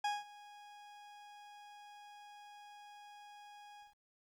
40% pulse tone with ADSR envelope, 826 Hz, G#5, 10 cents flat, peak -31 dBFS, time 0.04-3.95 s, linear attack 6 ms, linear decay 190 ms, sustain -21 dB, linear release 150 ms, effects low-pass 6000 Hz 12 dB/octave + 12-bit

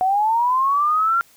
sine linear sweep, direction up, 730 to 1389 Hz, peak -15 dBFS, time 0.01-1.21 s, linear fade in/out 0 ms, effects white hiss -53 dBFS RMS until 1.36 s

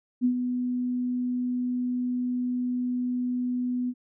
sine tone with ADSR envelope, 248.2 Hz, B3, 9 cents sharp, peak -18 dBFS, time 0.21-3.94 s, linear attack 38 ms, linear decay 89 ms, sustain -7 dB, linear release 52 ms, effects none

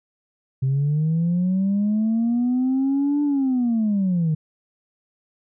sine linear two-way sweep, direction up then down, 130 to 293.7 to 151.5 Hz, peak -16 dBFS, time 0.62-4.35 s, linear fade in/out 10 ms, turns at 3.23 s, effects tanh soft clip ceiling -15 dBFS

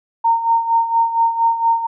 sine tone with tremolo, 919 Hz, A#5, 25 cents flat, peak -10 dBFS, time 0.24-1.87 s, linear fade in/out 10 ms, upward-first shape sine, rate 4.3 Hz, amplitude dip 70%, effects none

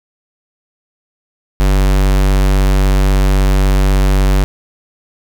square tone, 48.13 Hz, G1, 31 cents flat, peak -9 dBFS, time 1.6-4.44 s, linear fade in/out 0 ms, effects none

